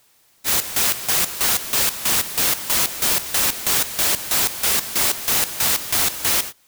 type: noise with tremolo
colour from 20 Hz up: white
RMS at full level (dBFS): -18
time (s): 0.44-6.53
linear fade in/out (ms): 50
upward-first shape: square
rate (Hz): 3.1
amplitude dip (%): 75
effects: white hiss -58 dBFS RMS until 6.67 s